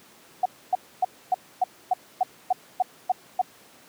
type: tone bursts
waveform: sine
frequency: 740 Hz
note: F#5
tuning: in tune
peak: -17 dBFS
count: 11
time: 0.43-3.416 s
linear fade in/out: 5 ms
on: 26 ms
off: 270 ms
effects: pink hiss -52 dBFS RMS until 3.88 s + high-pass 200 Hz 12 dB/octave